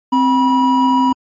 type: tone pair together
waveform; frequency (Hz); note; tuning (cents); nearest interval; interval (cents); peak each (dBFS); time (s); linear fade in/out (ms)
triangle; 261.6 / 971.3; C4 / B5; 0 / -29; octave + major seventh; 2271; -11 / -11; 0.12-1.13; 10
effects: MP3 32 kbps